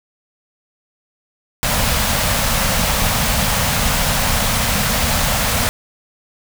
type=band-stop noise; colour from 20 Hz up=pink; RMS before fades=-17 dBFS; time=1.63-5.69 s; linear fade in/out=0 ms; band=250 to 490 Hz; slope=48 dB/octave; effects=none